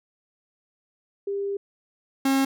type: tone pair in turn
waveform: sine / 45% pulse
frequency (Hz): 399 / 270.2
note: G4 / C#4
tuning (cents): +31 / -44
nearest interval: perfect fifth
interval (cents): 675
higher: first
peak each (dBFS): -25 / -19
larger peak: second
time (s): 1.27-1.57 / 2.25-2.45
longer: first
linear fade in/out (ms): 5
effects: none